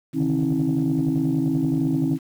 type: tone cluster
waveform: sine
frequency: 133.2 / 145.8 / 156.3 / 268.3 / 321.7 Hz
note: C3 / D3 / D#3 / C4 / E4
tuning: +31 / -12 / +8 / +44 / -42 cents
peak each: -30 / -29 / -24 / -21 / -24 dBFS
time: 0.13-2.19 s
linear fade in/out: 50 ms
effects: tanh soft clip ceiling -13 dBFS + 8-bit